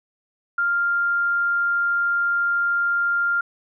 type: tone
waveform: sine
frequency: 1396.9 Hz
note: F6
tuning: in tune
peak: -18 dBFS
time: 0.58-3.41 s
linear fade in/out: 5 ms
effects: none